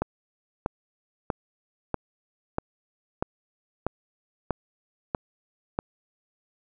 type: click train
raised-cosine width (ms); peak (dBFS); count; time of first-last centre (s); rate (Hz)
1; -11; 10; 0.02-5.789; 1.56
effects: none